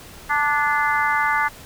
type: harmonic tone with a mistuned harmonic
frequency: 293.7 Hz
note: D4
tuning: in tune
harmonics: 3 / 4 / 5 / 6 / 7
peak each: -22 / -23 / -24 / -25 / -25 dBFS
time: 0.29-1.49 s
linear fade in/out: 20 ms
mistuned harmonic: 6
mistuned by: -32 cents
effects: pink hiss -42 dBFS RMS until 1.65 s